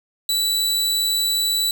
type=tone; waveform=sawtooth; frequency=3951 Hz; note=B7; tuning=in tune; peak=-15 dBFS; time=0.29-1.71 s; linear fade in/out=2 ms; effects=none